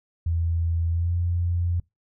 sine tone with pitch glide, 83.5 to 86.85 Hz, E2 to F2, +23 to -9 cents, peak -21 dBFS, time 0.26-1.8 s, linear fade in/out 5 ms, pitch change +68 cents, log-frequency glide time 0.9-1.14 s, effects noise-tail reverb RT60 0.2 s tail -24 dB re dry

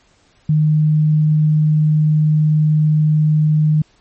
sine tone, 153.4 Hz, D#3, 24 cents flat, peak -10 dBFS, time 0.49-3.82 s, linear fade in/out 5 ms, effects pink hiss -55 dBFS RMS until 4 s + MP3 32 kbps

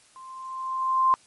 sine tone with level ramp, 1046.5 Hz, C6, in tune, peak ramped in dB -42 to -15 dBFS, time 0.16-1.14 s, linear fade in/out 0 ms, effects white hiss -57 dBFS RMS until 1.26 s + MP3 48 kbps

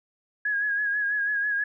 sine tone with vibrato, 1661.2 Hz, G#6, in tune, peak -23 dBFS, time 0.45-1.64 s, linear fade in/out 5 ms, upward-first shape sine, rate 6.1 Hz, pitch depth 43 cents each way, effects none

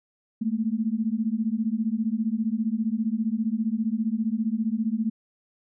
sine beating tone pair, 214.3 / 229.3 Hz, A3 / A#3, -45 / -28 cents, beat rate 15 Hz, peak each -26 dBFS, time 0.41-5.1 s, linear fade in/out 10 ms, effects none

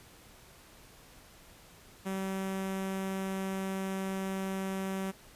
sawtooth tone with notch filter, 191.8 Hz, G3, 37 cents flat, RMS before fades -35 dBFS, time 2.05-5.12 s, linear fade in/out 20 ms, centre 4400 Hz, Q 1.8, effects pink hiss -56 dBFS RMS until 5.35 s + resampled to 32000 Hz

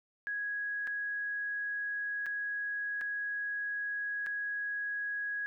sine tone with dropouts, 1661.2 Hz, G#6, in tune, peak -33 dBFS, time 0.27-5.46 s, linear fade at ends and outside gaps 0 ms, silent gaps 0.871-0.875 / 2.26-2.265 / 3.011-3.015 / 4.263-4.268 s, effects none

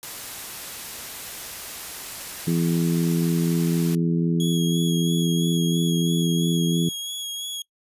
white noise, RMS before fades -35 dBFS, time 0.03-3.95 s, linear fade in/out 0 ms
harmonic tone, 84 Hz, E2, 33 cents sharp, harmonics 2 / 3 / 4 / 5, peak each -20 / -27 / -28 / -33 dBFS, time 2.47-6.89 s, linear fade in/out 5 ms
sawtooth tone with vibrato, 3322 Hz, G#7, in tune, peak -26 dBFS, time 4.4-7.62 s, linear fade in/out 2 ms, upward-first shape sine, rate 3 Hz, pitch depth 22 cents each way
effects noise-tail reverb RT60 0.1 s tail -23 dB re dry + resampled to 32000 Hz

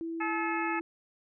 sine tone with pitch glide, 330.1 to 333 Hz, E4 to E4, +2 to +18 cents, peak -33 dBFS, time 0.01-0.81 s, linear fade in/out 0 ms, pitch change +16 cents, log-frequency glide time 0.25-0.39 s
harmonic tone, 431.1 Hz, A4, 35 cents flat, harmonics 2 / 3 / 4 / 5 / 6, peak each -34 / -36 / -37 / -38 / -39 dBFS, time 0.2-0.8 s, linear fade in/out 10 ms
effects none

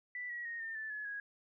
sine tone with pitch steps, 1975.5 / 1918.2 / 1862.5 / 1808.4 / 1755.9 / 1704.9 / 1655.4 Hz, B6 / A#6 / A#6 / A6 / A6 / G#6 / G#6, 0 / +49 / -2 / +47 / -4 / +45 / -6 cents, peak -39 dBFS, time 0.15-1.2 s, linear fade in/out 2 ms, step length 150 ms, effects none

